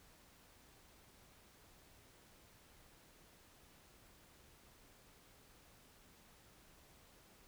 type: silence
effects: pink hiss -65 dBFS RMS until 7.47 s